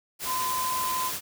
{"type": "tone in noise", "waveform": "sine", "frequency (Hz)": 1022, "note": "C6", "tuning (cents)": -41, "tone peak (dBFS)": -27, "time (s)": [0.25, 1.12], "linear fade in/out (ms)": 50, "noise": "white", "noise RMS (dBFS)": -32, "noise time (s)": [0.19, 1.21], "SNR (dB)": 2, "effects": []}